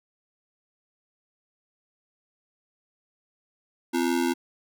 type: ring-modulated tone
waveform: square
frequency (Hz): 300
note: D4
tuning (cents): +37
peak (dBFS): -20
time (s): 3.93-4.34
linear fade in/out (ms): 20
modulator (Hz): 41.6
effects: none